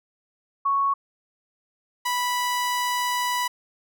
sine / sawtooth tone pair in turn, 1108.7 / 985.3 Hz, C#6 / B5, 0 / -4 cents, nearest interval major second, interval 204 cents, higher first, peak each -19 dBFS, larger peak neither, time 0.65-0.94 / 2.05-3.48 s, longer second, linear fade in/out 10 ms, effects none

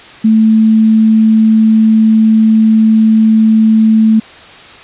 sine tone, 220 Hz, A3, in tune, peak -4 dBFS, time 0.24-4.2 s, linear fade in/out 10 ms, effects white hiss -34 dBFS RMS until 4.83 s + resampled to 8000 Hz

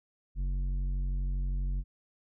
triangle tone with tanh clipping, 46.25 Hz, F#1, in tune, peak -30 dBFS, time 0.35-1.84 s, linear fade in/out 50 ms, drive 13 dB, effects none

